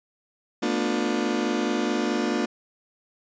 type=chord; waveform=35% pulse; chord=B half-diminished seventh; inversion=third; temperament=just; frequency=222.2 / 246.9 / 296.3 / 355.6 Hz; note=A3 / B3 / D4 / F4; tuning=+17 / 0 / +15 / +31 cents; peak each=-27 dBFS; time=0.62-2.46 s; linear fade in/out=10 ms; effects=resampled to 16000 Hz